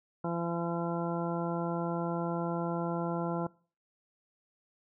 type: harmonic tone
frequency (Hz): 170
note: F3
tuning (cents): -46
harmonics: 1 / 2 / 3 / 4 / 5 / 6 / 8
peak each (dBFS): -34 / -37 / -39 / -40 / -41 / -42 / -43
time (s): 0.24-3.47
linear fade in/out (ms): 5
effects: noise-tail reverb RT60 0.4 s tail -22 dB re dry